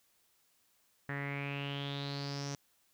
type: tone with low-pass filter sweep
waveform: sawtooth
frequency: 141 Hz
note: C#3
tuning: 30 cents sharp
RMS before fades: -39 dBFS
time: 1.09-2.55 s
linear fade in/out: 0 ms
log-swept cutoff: 1800 to 6000 Hz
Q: 7.6
effects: white hiss -72 dBFS RMS until 2.93 s